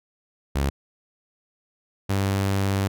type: tone pair in turn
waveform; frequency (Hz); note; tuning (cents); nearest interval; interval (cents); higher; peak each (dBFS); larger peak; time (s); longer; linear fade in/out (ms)
sawtooth; 69.3 / 98; C#2 / G2; 0 / 0; tritone; 600; second; -17; neither; 0.55-0.7 / 2.09-2.88; second; 10
effects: none